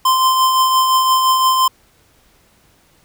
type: tone with tremolo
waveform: square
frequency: 1039 Hz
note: C6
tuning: 12 cents flat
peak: -10 dBFS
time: 0.05-1.68 s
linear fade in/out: 5 ms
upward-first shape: triangle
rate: 5.8 Hz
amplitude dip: 40%
effects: pink hiss -54 dBFS RMS until 3.04 s